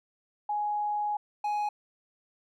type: tone pair in turn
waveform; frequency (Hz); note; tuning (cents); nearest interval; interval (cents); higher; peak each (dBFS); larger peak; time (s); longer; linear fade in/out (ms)
sine / triangle; 834 / 834; G#5 / G#5; +7 / +7; unison; 0; neither; -27 / -25; second; 0.49-1.17 / 1.44-1.69; first; 5
effects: none